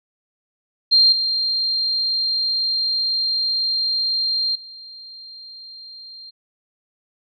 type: tone with level steps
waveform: sine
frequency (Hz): 4186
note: C8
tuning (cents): 0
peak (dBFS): -10 / -18 / -36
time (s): 0.91-6.31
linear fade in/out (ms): 20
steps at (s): 1.12 / 4.55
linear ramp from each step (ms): 5
effects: none